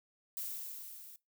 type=noise with level ramp; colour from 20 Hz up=violet; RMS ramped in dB=-39 to -53 dBFS; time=0.37-1.16 s; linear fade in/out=0 ms; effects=noise-tail reverb RT60 0.2 s tail -21 dB re dry